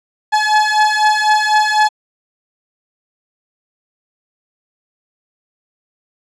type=beating tone pair; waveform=30% pulse; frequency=851 / 855 Hz; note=G#5 / A5; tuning=+42 / -50 cents; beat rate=4 Hz; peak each=-11 dBFS; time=0.32-1.89 s; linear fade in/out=20 ms; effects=low-pass 6000 Hz 12 dB/octave